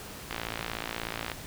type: click train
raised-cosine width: 0.3 ms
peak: -16 dBFS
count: 58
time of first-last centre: 0.31-1.317 s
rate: 56.6 Hz
effects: pink hiss -43 dBFS RMS until 1.46 s